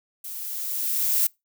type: noise with level ramp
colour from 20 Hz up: violet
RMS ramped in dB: -36 to -20 dBFS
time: 0.24-1.27 s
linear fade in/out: 5 ms
effects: noise-tail reverb RT60 0.2 s tail -25 dB re dry